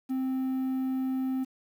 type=tone with quantisation; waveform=triangle; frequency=261.6 Hz; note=C4; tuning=in tune; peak=-25 dBFS; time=0.09-1.45 s; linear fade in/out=20 ms; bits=9; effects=none